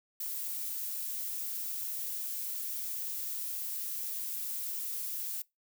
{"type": "noise", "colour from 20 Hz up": "violet", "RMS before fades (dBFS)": -37, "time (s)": [0.2, 5.42], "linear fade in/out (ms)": 5, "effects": ["noise-tail reverb RT60 0.2 s tail -23 dB re dry"]}